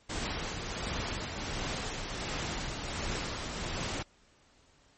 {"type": "noise with tremolo", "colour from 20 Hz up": "pink", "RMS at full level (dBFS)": -34, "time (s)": [0.09, 4.03], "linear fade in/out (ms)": 10, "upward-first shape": "triangle", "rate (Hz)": 1.4, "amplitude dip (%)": 40, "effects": ["pink hiss -64 dBFS RMS until 4.97 s", "MP3 32 kbps"]}